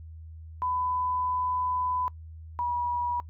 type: tone pair in turn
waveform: sine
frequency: 1001 / 968 Hz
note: B5 / B5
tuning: +23 / -35 cents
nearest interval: minor second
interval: 58 cents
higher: first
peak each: -26 / -26 dBFS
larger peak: neither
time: 0.62-2.08 / 2.59-3.2 s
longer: first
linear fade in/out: 0 ms
effects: noise-tail reverb RT60 0.1 s tail -22 dB re dry + added 80 Hz sine -41 dBFS peak until 3.29 s